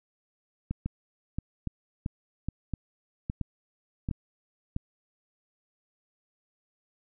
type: two click trains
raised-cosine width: 5 ms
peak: -18 / -18 dBFS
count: 7 / 5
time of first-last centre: 0.71-4.764 / 0.86-4.112 s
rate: 1.48 / 1.23 Hz
effects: none